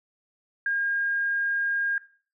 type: tone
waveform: sine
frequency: 1618 Hz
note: G#6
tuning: 46 cents flat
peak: -23 dBFS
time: 0.66-1.98 s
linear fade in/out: 2 ms
effects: noise-tail reverb RT60 0.4 s tail -17 dB re dry